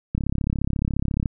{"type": "click train", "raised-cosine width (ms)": 5, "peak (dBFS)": -11, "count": 39, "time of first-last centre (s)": [0.15, 1.258], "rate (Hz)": 34.3, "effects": []}